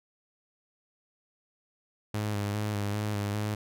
sawtooth tone with vibrato, 103.83 Hz, G#2, in tune, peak -25 dBFS, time 2.14-3.55 s, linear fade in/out 5 ms, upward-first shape square, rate 2.5 Hz, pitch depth 29 cents each way, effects none

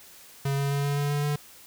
square tone with pitch steps, 138.7 / 139.99 / 141.29 / 142.6 / 143.92 / 145.26 / 146.61 Hz, C#3 / C#3 / C#3 / C#3 / D3 / D3 / D3, +1 / +17 / +33 / +49 / -35 / -19 / -3 cents, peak -25 dBFS, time 0.45-1.36 s, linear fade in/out 5 ms, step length 130 ms, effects white hiss -50 dBFS RMS until 1.66 s

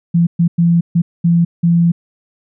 sine tone bursts at uneven times, 170 Hz, F3, 46 cents flat, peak -8 dBFS, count 6, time 0.14-0.27 / 0.39-0.48 / 0.58-0.81 / 0.95-1.02 / 1.24-1.45 / 1.63-1.92 s, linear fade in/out 10 ms, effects none

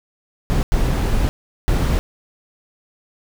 brown noise bursts at uneven times, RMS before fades -17 dBFS, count 3, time 0.5-0.63 / 0.72-1.29 / 1.68-1.99 s, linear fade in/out 0 ms, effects none

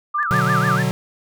sine tone with tremolo, 1191 Hz, D6, 24 cents sharp, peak -18 dBFS, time 0.14-0.76 s, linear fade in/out 10 ms, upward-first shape square, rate 5.6 Hz, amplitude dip 55%
sine tone with vibrato, 1511 Hz, F#6, 36 cents sharp, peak -21 dBFS, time 0.18-0.83 s, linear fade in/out 10 ms, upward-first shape sine, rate 6.7 Hz, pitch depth 280 cents each way
square chord, B minor, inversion none, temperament equal with one note detuned, 123.47 / 148.02 / 185 Hz, B2 / D3 / F#3, 0 / +14 / 0 cents, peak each -23 dBFS, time 0.31-0.91 s, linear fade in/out 0 ms
effects none

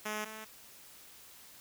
5% pulse tone pair in turn, 213.1 / 217.8 Hz, G#3 / A3, +45 / -17 cents, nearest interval unison, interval 38 cents, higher second, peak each -24 / -33 dBFS, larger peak first, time 0.05-0.25 / 0.25-0.45 s, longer neither, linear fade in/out 10 ms, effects white hiss -55 dBFS RMS until 1.6 s

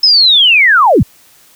sine linear sweep, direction down, 5240 to 56.7 Hz, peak -4 dBFS, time 0.03-1.03 s, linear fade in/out 5 ms, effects white hiss -45 dBFS RMS until 1.55 s

